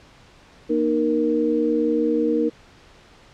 sine tone cluster, 236.9 / 307.1 / 468.4 Hz, A#3 / D#4 / A#4, +28 / -23 / +8 cents, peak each -25 / -21 / -21 dBFS, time 0.69-2.5 s, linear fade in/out 20 ms, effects pink hiss -50 dBFS RMS until 3.33 s + low-pass 5000 Hz 12 dB/octave

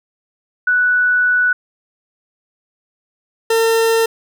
sine / 40% pulse tone pair in turn, 1480 / 453.4 Hz, F#6 / A#4, 0 / -48 cents, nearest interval octave + minor sixth, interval 2048 cents, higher first, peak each -11 dBFS, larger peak neither, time 0.67-1.53 / 3.5-4.06 s, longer first, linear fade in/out 5 ms, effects none

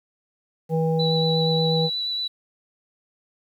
harmonic tone, 161.4 Hz, E3, 36 cents flat, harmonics 1 / 3 / 5, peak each -21 / -23 / -31 dBFS, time 0.69-1.9 s, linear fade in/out 50 ms
sine tone with vibrato, 3951 Hz, B7, in tune, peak -24 dBFS, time 0.99-2.28 s, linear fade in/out 10 ms, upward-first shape sine, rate 8.4 Hz, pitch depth 14 cents each way
effects 9-bit

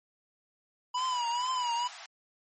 square tone with vibrato, 982 Hz, B5, 10 cents flat, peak -29 dBFS, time 0.94-1.88 s, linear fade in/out 10 ms, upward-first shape triangle, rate 2.2 Hz, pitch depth 100 cents each way
pink high-pass noise, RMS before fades -46 dBFS, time 0.97-2.06 s, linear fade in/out 2 ms, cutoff 680 Hz, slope 96 dB/octave
effects MP3 32 kbps

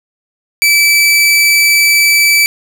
sawtooth tone, 2312 Hz, D7, 28 cents flat, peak -3 dBFS, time 0.62-2.46 s, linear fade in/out 0 ms, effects none

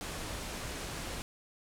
pink low-pass noise, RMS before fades -40 dBFS, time 0.01-1.22 s, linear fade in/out 0 ms, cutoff 11000 Hz, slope 24 dB/octave, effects none

